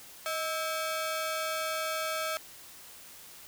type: ring-modulated tone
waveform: sawtooth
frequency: 970 Hz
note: B5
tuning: 31 cents flat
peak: -24 dBFS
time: 0.26-2.37 s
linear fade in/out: 0 ms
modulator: 340 Hz
effects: white hiss -50 dBFS RMS until 3.47 s